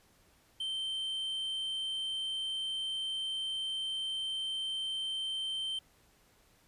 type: tone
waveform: triangle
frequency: 3115 Hz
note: G7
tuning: 12 cents flat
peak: -32 dBFS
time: 0.6-5.79 s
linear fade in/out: 5 ms
effects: pink hiss -66 dBFS RMS until 6.67 s + resampled to 32000 Hz